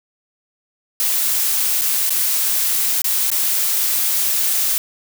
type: noise with dropouts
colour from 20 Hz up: blue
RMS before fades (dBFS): -18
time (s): 1-4.78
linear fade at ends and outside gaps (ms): 0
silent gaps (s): 1.812-1.818 / 2.095-2.105 / 3.018-3.043 / 3.302-3.316
effects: none